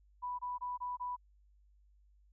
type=tone bursts; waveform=sine; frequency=987.8 Hz; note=B5; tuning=in tune; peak=-36 dBFS; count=5; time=0.22-1.166 s; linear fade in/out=20 ms; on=170 ms; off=24 ms; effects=added 50 Hz sine -63 dBFS peak until 2.32 s